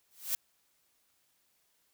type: noise with exponential growth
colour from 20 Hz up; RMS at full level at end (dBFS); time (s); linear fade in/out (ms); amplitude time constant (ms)
blue; -28; 0.11-0.35; 1; 51
effects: white hiss -73 dBFS RMS until 1.93 s